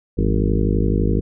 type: harmonic tone with a mistuned harmonic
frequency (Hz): 51.91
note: G#1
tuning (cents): 0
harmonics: 1 / 2 / 3 / 4 / 5 / 6 / 7 / 8 / 9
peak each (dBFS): -19 / -22 / -24 / -25 / -26 / -27 / -27 / -28 / -29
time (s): 0.17-1.21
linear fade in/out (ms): 20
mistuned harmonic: 3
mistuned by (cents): +120
effects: none